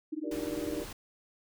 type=tone with tremolo; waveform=sine; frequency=309 Hz; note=D#4; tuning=12 cents flat; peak=-30 dBFS; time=0.12-0.83 s; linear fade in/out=10 ms; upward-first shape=sine; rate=20 Hz; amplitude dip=100%
type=chord; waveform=sine; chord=G minor seventh; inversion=third; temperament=just; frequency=352.8 / 392 / 470.4 / 588 Hz; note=F4 / G4 / Bb4 / D5; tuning=+18 / 0 / +16 / +2 cents; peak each=-46 / -42 / -40 / -42 dBFS; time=0.23-0.85 s; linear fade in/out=20 ms
type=noise; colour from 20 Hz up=pink; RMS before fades=-44 dBFS; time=0.31-0.93 s; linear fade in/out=5 ms
effects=none